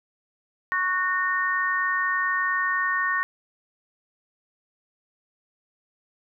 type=chord; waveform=sine; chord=F# major; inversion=second; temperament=equal with one note detuned; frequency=1108.7 / 1480 / 1835.8 Hz; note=C#6 / F#6 / A#6; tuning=0 / 0 / -27 cents; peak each=-26 / -30 / -24 dBFS; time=0.72-3.23 s; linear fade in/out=0 ms; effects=none